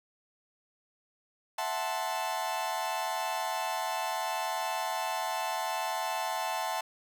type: chord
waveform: 40% pulse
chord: F# half-diminished seventh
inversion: third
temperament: equal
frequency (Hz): 659.3 / 740 / 880 / 1046.5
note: E5 / F#5 / A5 / C6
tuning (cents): 0 / 0 / 0 / 0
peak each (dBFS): -37 / -36 / -33 / -38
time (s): 1.58-6.81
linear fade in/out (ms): 5
effects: none